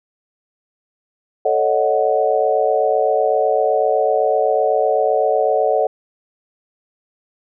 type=chord; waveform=sine; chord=D# half-diminished seventh; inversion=second; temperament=equal; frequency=440 / 554.4 / 622.3 / 740 Hz; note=A4 / C#5 / D#5 / F#5; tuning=0 / 0 / 0 / 0 cents; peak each=-19 dBFS; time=1.45-5.87 s; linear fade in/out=5 ms; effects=none